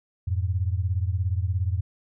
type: beating tone pair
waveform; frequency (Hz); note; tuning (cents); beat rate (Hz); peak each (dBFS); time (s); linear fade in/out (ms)
sine; 87.31 / 104.31; F2 / G#2; 0 / +8; 17; -24 / -27; 0.27-1.81; 10
effects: none